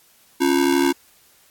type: ring-modulated tone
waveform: square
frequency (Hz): 311.1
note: D#4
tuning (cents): 0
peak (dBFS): -13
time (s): 0.4-0.93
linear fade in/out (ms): 20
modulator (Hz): 36.1
effects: white hiss -55 dBFS RMS until 1.5 s + AAC 64 kbps